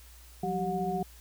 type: tone cluster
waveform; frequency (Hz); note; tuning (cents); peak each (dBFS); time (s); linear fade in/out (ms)
sine; 175.1 / 190.4 / 386.3 / 726; F3 / F#3 / G4 / F#5; +5 / +50 / -25 / -33; -35 / -36 / -34 / -32; 0.43-1.03; 5
effects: added 60 Hz sine -51 dBFS peak until 1.2 s + white hiss -56 dBFS RMS until 1.2 s